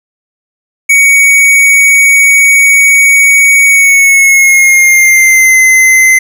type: tone with pitch glide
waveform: square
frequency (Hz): 2243 to 2057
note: C#7 to C7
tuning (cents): +20 to -30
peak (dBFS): -3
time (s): 0.89-6.19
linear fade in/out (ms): 10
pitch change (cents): -150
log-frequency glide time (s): 3.67-5.58
effects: none